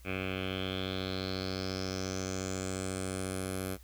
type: tone with low-pass filter sweep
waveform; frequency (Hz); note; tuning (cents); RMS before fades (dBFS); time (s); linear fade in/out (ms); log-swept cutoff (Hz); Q
10% pulse; 94.2; F#2; +32; -36; 0.04-3.78; 50; 2500 to 12000; 5.4
effects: added 60 Hz sine -51 dBFS peak until 3.83 s + white hiss -62 dBFS RMS until 3.83 s